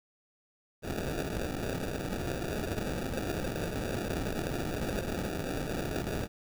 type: noise with sample-and-hold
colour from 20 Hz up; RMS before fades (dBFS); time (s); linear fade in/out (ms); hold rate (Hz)
blue; -34; 0.82-6.28; 50; 1050
effects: none